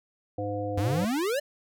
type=harmonic tone; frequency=102.4 Hz; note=G#2; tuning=24 cents flat; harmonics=1 / 3 / 5 / 7; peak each=-34 / -35 / -32 / -36 dBFS; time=0.38-1.05 s; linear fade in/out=5 ms
type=exponential sweep; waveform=square; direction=up; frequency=87.31 to 606 Hz; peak=-26 dBFS; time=0.77-1.4 s; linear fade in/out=10 ms
effects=none